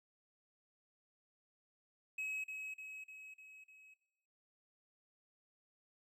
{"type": "tone with echo", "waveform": "triangle", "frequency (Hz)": 2558, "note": "D#7", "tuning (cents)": 47, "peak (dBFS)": -37, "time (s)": [2.18, 2.44], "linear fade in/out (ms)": 5, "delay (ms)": 300, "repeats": 5, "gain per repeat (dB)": -4, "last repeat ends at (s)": 3.94, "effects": ["noise-tail reverb RT60 0.9 s tail -20 dB re dry"]}